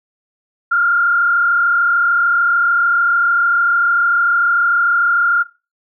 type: tone with frequency modulation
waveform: sine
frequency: 1400 Hz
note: F6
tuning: 4 cents sharp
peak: -11 dBFS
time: 0.71-5.43 s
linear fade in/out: 10 ms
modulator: 33.4 Hz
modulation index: 1
effects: noise-tail reverb RT60 0.3 s tail -21 dB re dry